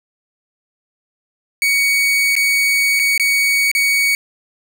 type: tone with dropouts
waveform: 40% pulse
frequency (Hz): 2242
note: C#7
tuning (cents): +19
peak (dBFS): -12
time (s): 1.62-4.15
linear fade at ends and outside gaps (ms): 1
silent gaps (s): 2.354-2.364 / 2.993-2.997 / 3.178-3.197 / 3.715-3.75
effects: none